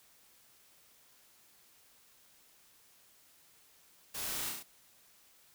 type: noise with echo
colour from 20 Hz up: white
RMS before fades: -41 dBFS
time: 4.14-4.5 s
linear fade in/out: 10 ms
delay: 33 ms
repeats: 4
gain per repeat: -2 dB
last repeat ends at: 4.632 s
effects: white hiss -64 dBFS RMS until 5.54 s